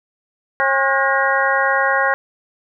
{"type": "harmonic tone with a mistuned harmonic", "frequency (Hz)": 270.6, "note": "C#4", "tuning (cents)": -42, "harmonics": [2, 3, 4, 5, 6, 7], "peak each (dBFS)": [-21, -21, -21, -21, -21, -21], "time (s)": [0.6, 2.14], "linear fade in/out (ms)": 0, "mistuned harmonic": 5, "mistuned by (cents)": 100, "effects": []}